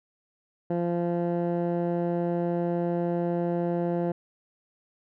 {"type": "tone with low-pass filter", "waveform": "15% pulse", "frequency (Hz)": 172.7, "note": "F3", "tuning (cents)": -19, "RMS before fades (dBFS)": -27, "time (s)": [0.7, 4.12], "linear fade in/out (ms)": 5, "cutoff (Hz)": 720, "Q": 0.85, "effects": []}